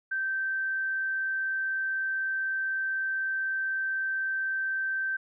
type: tone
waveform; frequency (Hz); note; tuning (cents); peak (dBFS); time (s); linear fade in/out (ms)
sine; 1556; G6; -13; -27; 0.11-5.17; 10
effects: none